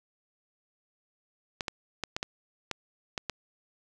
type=clicks; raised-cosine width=0.2 ms; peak=-14 dBFS; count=8; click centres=1.608 / 1.682 / 2.037 / 2.165 / 2.229 / 2.713 / 3.178 / 3.297 s; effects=none